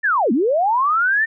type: linear two-way sweep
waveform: sine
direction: down then up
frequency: 1832 to 210 to 1832 Hz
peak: -14 dBFS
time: 0.03-1.26 s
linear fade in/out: 20 ms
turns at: 0.32 s
effects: none